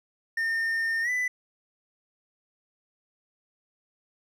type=tone with pitch glide; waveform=triangle; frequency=1818 to 1994 Hz; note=A#6 to B6; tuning=-44 to +16 cents; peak=-23 dBFS; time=0.37-1.28 s; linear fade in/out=5 ms; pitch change=+160 cents; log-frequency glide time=1.02-1.1 s; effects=none